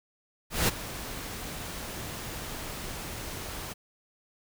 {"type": "noise with ADSR envelope", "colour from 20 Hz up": "pink", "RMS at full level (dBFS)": -23, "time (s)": [0.5, 3.74], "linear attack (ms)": 180, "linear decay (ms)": 21, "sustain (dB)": -15, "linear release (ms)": 22, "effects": []}